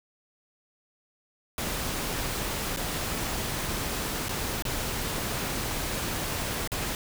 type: noise with dropouts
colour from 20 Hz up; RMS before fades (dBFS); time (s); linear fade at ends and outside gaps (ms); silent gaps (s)
pink; -31; 1.58-6.95; 1; 2.763-2.771 / 4.285-4.292 / 4.623-4.652 / 6.675-6.718
effects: none